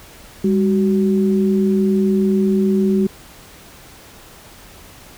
sine tone pair together, 200.7 / 375.8 Hz, G3 / F#4, +41 / +27 cents, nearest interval major seventh, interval 1086 cents, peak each -14 / -18 dBFS, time 0.44-3.07 s, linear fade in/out 5 ms, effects pink hiss -42 dBFS RMS until 5.17 s

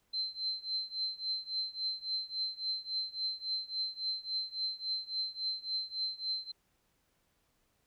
sine tone with tremolo, 4100 Hz, C8, 36 cents flat, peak -30 dBFS, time 0.13-6.52 s, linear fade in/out 10 ms, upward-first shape triangle, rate 3.6 Hz, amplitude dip 95%, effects pink hiss -75 dBFS RMS until 7.86 s

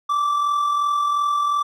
triangle tone with amplitude modulation, 1166 Hz, D6, 13 cents flat, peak -14 dBFS, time 0.09-1.63 s, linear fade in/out 10 ms, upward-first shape sine, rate 42.8 Hz, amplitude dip 40%, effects none

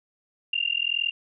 sine tone with amplitude modulation, 2794 Hz, F7, in tune, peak -19 dBFS, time 0.53-1.11 s, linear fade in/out 5 ms, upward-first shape sine, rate 41.5 Hz, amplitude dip 100%, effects none

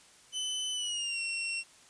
sawtooth tone with pitch glide, 3024 to 2725 Hz, F#7 to F7, +37 to -43 cents, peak -29 dBFS, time 0.32-1.64 s, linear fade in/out 50 ms, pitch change -180 cents, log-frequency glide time 0.72-1.2 s, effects white hiss -58 dBFS RMS until 1.89 s + resampled to 22050 Hz

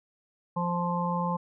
harmonic tone, 174.61 Hz, F3, in tune, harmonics 1 / 3 / 5 / 6, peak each -29 / -35 / -32 / -32 dBFS, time 0.56-1.37 s, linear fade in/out 10 ms, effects none

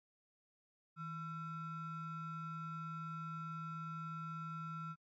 triangle ring-modulated tone, 595 Hz, D5, 22 cents sharp, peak -37 dBFS, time 0.96-4.96 s, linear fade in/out 50 ms, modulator 755 Hz, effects MP3 32 kbps

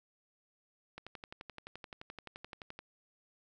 click train, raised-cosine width 0.3 ms, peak -29 dBFS, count 22, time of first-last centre 0.98-2.79 s, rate 11.6 Hz, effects none

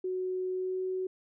sine tone with pitch glide, 370 to 373 Hz, F#4 to F#4, 0 to +14 cents, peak -30 dBFS, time 0.04-1.07 s, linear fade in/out 5 ms, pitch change +14 cents, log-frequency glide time 0.51-0.81 s, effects none

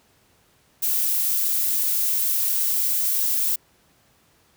violet noise, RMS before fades -22 dBFS, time 0.82-3.56 s, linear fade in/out 10 ms, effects pink hiss -60 dBFS RMS until 4.56 s + high-pass 60 Hz 12 dB/octave

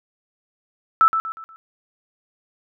sine tone with echo, 1318 Hz, E6, 1 cent flat, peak -10 dBFS, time 1.01-1.08 s, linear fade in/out 0 ms, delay 120 ms, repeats 4, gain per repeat -8 dB, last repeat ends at 1.56 s, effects none

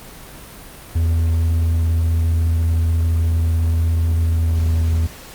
triangle tone with pitch glide, 82.41 to 81.7 Hz, E2 to E2, 0 to -15 cents, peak -12 dBFS, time 0.95-5.07 s, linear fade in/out 10 ms, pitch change -15 cents, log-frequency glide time 4.22-4.71 s, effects pink hiss -38 dBFS RMS until 5.34 s + Opus 32 kbps

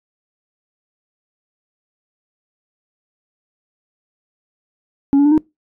sine tone with pitch steps, 278.8 / 285.7 / 294.6 / 310 Hz, C#4 / D4 / D4 / D#4, +10 / -48 / +6 / -6 cents, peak -6 dBFS, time 5.13-5.378 s, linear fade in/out 0 ms, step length 62 ms, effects noise-tail reverb RT60 0.2 s tail -25 dB re dry + tanh soft clip ceiling -8 dBFS

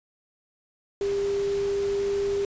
sine tone in noise, 399.6 Hz, G4, 33 cents sharp, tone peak -23 dBFS, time 1.01-2.45 s, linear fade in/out 2 ms, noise pink, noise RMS -40 dBFS, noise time 1.01-2.45 s, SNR +14 dB, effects resampled to 16000 Hz

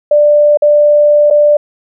sine tone with dropouts, 591 Hz, D5, 11 cents sharp, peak -4 dBFS, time 0.11-1.57 s, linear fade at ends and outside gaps 5 ms, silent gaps 0.573-0.621 / 1.302-1.308 s, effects none

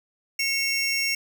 square tone cluster, 2184 / 2725 / 5530 Hz, C#7 / F7 / F8, -26 / -43 / -18 cents, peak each -27 / -31 / -27 dBFS, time 0.39-1.15 s, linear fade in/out 5 ms, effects none

